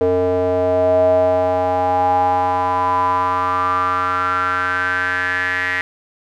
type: tone with band-pass filter sweep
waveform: square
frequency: 90.9 Hz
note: F#2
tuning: 30 cents flat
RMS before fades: -17 dBFS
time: 0.01-5.81 s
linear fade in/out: 0 ms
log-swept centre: 500 to 1900 Hz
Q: 7.6
effects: none